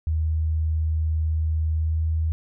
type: tone with pitch glide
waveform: sine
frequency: 79 to 79.87 Hz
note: D#2 to D#2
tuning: +27 to +46 cents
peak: -20 dBFS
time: 0.07-2.32 s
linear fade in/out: 0 ms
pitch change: +19 cents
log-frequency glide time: 1.73-2.03 s
effects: none